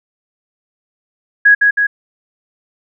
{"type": "tone with echo", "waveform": "sine", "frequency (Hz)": 1661.2, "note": "G#6", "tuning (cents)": 0, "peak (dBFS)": -4, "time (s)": [1.45, 1.55], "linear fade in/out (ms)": 10, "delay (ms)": 160, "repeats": 2, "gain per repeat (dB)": -3, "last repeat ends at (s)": 1.87, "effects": []}